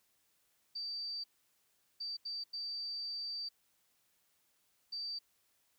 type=tone bursts at uneven times; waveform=sine; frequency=4644 Hz; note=D8; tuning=20 cents flat; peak=-38 dBFS; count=5; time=0.75-1.24 / 2-2.17 / 2.25-2.44 / 2.53-3.49 / 4.92-5.19 s; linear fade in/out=10 ms; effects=white hiss -75 dBFS RMS until 5.78 s